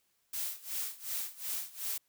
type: noise with tremolo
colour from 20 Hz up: blue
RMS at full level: -35 dBFS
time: 0.33-1.98 s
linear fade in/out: 5 ms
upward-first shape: sine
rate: 2.7 Hz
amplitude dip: 90%
effects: white hiss -75 dBFS RMS until 2.08 s